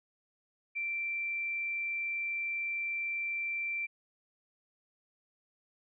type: tone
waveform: sine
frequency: 2349 Hz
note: D7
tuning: in tune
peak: -32 dBFS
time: 0.75-3.87 s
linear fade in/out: 20 ms
effects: none